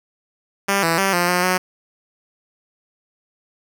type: tone with pitch steps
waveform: 5% pulse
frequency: 198 / 165.5 / 194.4 / 175.4 / 178.8 / 183.6 Hz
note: G3 / E3 / G3 / F3 / F3 / F#3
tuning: +18 / +7 / -14 / +8 / +41 / -13 cents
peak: -5 dBFS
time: 0.68-1.58 s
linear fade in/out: 10 ms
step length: 150 ms
effects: none